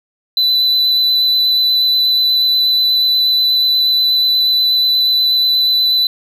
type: tone with vibrato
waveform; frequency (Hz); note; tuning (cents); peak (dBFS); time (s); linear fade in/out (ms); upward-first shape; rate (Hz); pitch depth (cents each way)
triangle; 4000; B7; +21; -9; 0.37-6.07; 2; square; 8.3; 10
effects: none